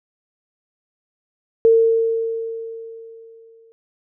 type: tone with exponential decay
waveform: sine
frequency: 454 Hz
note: A#4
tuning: 46 cents flat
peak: -8 dBFS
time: 1.65-3.72 s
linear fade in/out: 0 ms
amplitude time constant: 450 ms
effects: none